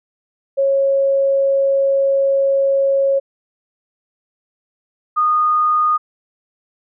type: tone pair in turn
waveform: sine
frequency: 548 / 1230.2 Hz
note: C#5 / D#6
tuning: -20 / -20 cents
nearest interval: octave + major second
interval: 1400 cents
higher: second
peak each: -12 / -12 dBFS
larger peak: neither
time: 0.57-3.2 / 5.16-5.98 s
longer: first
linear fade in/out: 20 ms
effects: none